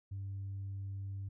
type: tone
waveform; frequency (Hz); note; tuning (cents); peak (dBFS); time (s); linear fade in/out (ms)
sine; 98; G2; 0; -37; 0.11-1.29; 10
effects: tanh soft clip ceiling -36 dBFS